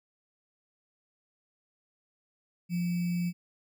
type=tone with sample-and-hold; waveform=sine; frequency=174.9 Hz; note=F3; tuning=3 cents sharp; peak=-27 dBFS; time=2.69-3.33 s; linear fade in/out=50 ms; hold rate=2450 Hz; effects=none